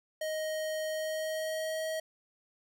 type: tone with pitch glide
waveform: square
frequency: 625 to 635.9 Hz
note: D#5 to D#5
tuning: +8 to +38 cents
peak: -33 dBFS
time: 0.21-2 s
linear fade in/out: 5 ms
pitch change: +30 cents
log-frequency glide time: 0.87-1.87 s
effects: none